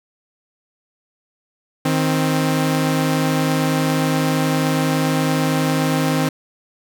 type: tone pair together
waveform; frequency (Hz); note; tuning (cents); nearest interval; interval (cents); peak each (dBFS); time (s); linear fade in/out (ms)
sawtooth; 156.3 / 263.1; D#3 / C4; +8 / +10; major sixth; 902; -15 / -15; 1.85-6.29; 5
effects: none